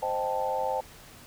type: chord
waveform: sine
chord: A half-diminished seventh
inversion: first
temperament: equal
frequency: 523.3 / 622.3 / 784 / 880 Hz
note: C5 / Eb5 / G5 / A5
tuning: 0 / 0 / 0 / 0 cents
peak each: -31 / -35 / -32 / -31 dBFS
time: 0.02-0.81 s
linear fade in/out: 10 ms
effects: pink hiss -50 dBFS RMS until 1.26 s